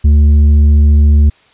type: tone with tanh clipping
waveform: triangle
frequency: 73.8 Hz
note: D2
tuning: 9 cents sharp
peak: -5 dBFS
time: 0.04-1.3 s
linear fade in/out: 10 ms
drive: 10 dB
effects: white hiss -48 dBFS RMS until 1.53 s + resampled to 8000 Hz